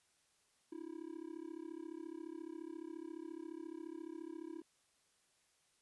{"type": "tone with amplitude modulation", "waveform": "triangle", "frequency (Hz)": 326.2, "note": "E4", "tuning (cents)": -18, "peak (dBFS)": -39, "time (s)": [0.72, 4.62], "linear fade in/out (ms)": 5, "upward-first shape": "sine", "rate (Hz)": 34.4, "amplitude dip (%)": 100, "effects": ["white hiss -75 dBFS RMS until 5.81 s", "resampled to 24000 Hz"]}